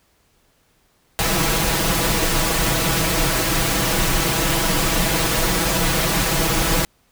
pink noise with comb filter, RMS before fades -19 dBFS, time 1.19-6.85 s, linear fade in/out 0 ms, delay 6.1 ms, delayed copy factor +0.8, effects pink hiss -61 dBFS RMS until 7.11 s

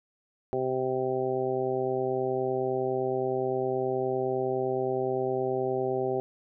harmonic tone, 129.7 Hz, C3, 15 cents flat, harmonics 1 / 2 / 3 / 4 / 5 / 6, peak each -38 / -38 / -28 / -34 / -35 / -35 dBFS, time 0.53-6.2 s, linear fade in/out 0 ms, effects none

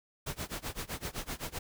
pink noise with tremolo, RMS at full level -36 dBFS, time 0.26-1.59 s, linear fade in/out 10 ms, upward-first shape sine, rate 7.8 Hz, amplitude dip 95%, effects none

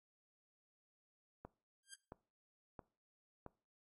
click train, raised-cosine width 1 ms, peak -35 dBFS, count 4, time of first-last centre 1.45-3.463 s, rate 1.49 Hz
5% pulse tone with exponential growth, 1597 Hz, G6, 32 cents sharp, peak -36 dBFS, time 1.83-1.94 s, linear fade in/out 2 ms, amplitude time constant 23 ms
effects noise-tail reverb RT60 0.4 s tail -21 dB re dry + AAC 32 kbps

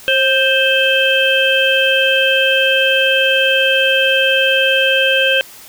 harmonic tone with a mistuned harmonic, 523.3 Hz, C5, in tune, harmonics 1 / 3 / 5 / 6, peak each -16 / -16 / -16 / -16 dBFS, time 0.08-5.41 s, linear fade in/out 0 ms, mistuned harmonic 1, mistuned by +36 cents, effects white hiss -38 dBFS RMS until 5.68 s

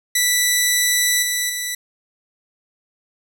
10% pulse tone with level steps, 1972 Hz, B6, 3 cents flat, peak -6 / -10 / -14 dBFS, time 0.15-1.75 s, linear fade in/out 5 ms, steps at 1.22 / 1.49 s, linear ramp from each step 10 ms, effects none

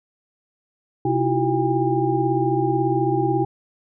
sine tone cluster, 129.3 / 323.2 / 341.4 / 377.6 / 806 Hz, C3 / E4 / F4 / F#4 / G5, -20 / -34 / -39 / +35 / +48 cents, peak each -24 dBFS, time 1.05-3.45 s, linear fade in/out 5 ms, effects none

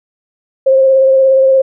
sine tone with vibrato, 532 Hz, C5, 29 cents sharp, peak -5 dBFS, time 0.66-1.62 s, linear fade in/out 10 ms, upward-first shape triangle, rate 17 Hz, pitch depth 22 cents each way, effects none

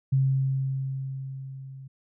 sine tone with level ramp, 134.1 Hz, C3, 43 cents sharp, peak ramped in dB -18 to -40 dBFS, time 0.12-1.88 s, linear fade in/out 10 ms, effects none

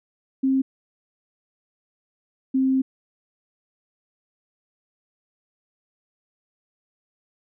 sine tone pair in turn, 266.3 / 263.9 Hz, C4 / C4, +31 / +15 cents, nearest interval unison, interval 16 cents, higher first, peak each -17 dBFS, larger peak neither, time 0.43-0.62 / 2.54-2.82 s, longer second, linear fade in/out 10 ms, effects none

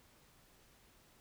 silence, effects pink hiss -66 dBFS RMS until 1.2 s

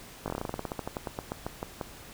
slowing click train, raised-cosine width 1 ms, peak -18 dBFS, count 22, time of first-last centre 0.26-1.812 s, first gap 19 ms, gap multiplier 1.12, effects pink hiss -48 dBFS RMS until 2.13 s

